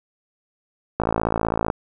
click train, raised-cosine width 1 ms, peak -6 dBFS, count 40, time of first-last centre 1-1.701 s, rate 55.6 Hz, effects none

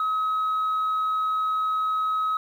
sine tone, 1276 Hz, D#6, 43 cents sharp, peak -20 dBFS, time 0-2.37 s, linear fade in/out 2 ms, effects tanh soft clip ceiling -20 dBFS + 9-bit

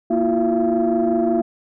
sine tone cluster, 234 / 329.4 / 354.9 / 679 Hz, A#3 / E4 / F4 / F5, +7 / -1 / +28 / -49 cents, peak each -20 dBFS, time 0.1-1.42 s, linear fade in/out 10 ms, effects tanh soft clip ceiling -10 dBFS

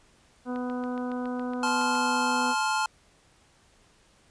harmonic tone, 248.7 Hz, B3, 12 cents sharp, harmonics 1 / 2 / 3 / 4 / 5 / 6, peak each -30 / -36 / -40 / -42 / -44 / -46 dBFS, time 0.45-2.55 s, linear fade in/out 50 ms
click train, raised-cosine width 0.3 ms, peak -29 dBFS, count 11, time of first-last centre 0.56-1.953 s, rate 7.18 Hz
square chord, F major, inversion first, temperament equal with one note detuned, 866.4 / 1046.5 / 1396.9 Hz, A5 / C6 / F6, -27 / 0 / 0 cents, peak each -28 / -32 / -30 dBFS, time 1.63-2.86 s, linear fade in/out 2 ms
effects pink hiss -61 dBFS RMS until 4.3 s + resampled to 22050 Hz

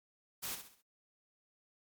white noise with echo, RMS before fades -40 dBFS, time 0.42-0.56 s, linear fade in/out 20 ms, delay 66 ms, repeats 4, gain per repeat -8 dB, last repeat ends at 0.824 s, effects MP3 96 kbps

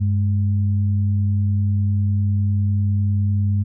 sine tone pair together, 98.3 / 208.3 Hz, G2 / G#3, +5 / +5 cents, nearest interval octave + minor second, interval 1300 cents, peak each -16 / -26 dBFS, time 0-3.64 s, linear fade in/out 20 ms, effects none

